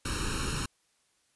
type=noise with comb filter; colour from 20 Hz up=pink; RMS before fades=-32 dBFS; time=0.05-0.66 s; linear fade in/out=5 ms; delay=0.73 ms; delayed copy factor=+0.95; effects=white hiss -71 dBFS RMS until 1.35 s + resampled to 24000 Hz